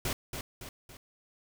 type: noise with echo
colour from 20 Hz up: pink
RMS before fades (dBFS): -32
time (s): 0.05-0.13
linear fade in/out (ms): 2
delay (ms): 280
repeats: 3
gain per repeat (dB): -6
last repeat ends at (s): 0.97
effects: none